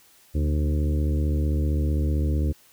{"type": "harmonic tone with a mistuned harmonic", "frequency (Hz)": 75.5, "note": "D2", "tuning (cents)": 48, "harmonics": [1, 2, 3, 4, 5, 6, 7], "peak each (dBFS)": [-21, -30, -33, -32, -38, -40, -41], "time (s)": [0.34, 2.53], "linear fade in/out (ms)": 20, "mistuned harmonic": 2, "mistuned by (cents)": -51, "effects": ["white hiss -56 dBFS RMS until 2.72 s"]}